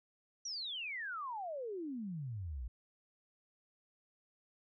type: exponential sweep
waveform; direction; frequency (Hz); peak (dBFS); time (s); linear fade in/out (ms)
sine; down; 5920 to 54.7; -39; 0.45-2.68; 5
effects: none